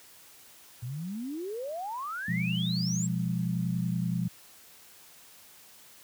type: exponential sweep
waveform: sine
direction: up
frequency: 114.5 to 7760 Hz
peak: -33 dBFS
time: 0.82-3.07 s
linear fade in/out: 10 ms
type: chord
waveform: sine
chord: F diminished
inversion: second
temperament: equal with one note detuned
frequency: 123.47 / 174.61 / 204.9 Hz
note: Cb3 / F3 / Ab3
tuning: 0 / 0 / -23 cents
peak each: -32 / -29 / -35 dBFS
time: 2.28-4.28 s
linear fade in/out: 5 ms
effects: white hiss -54 dBFS RMS until 6.03 s + high-pass 60 Hz 12 dB/octave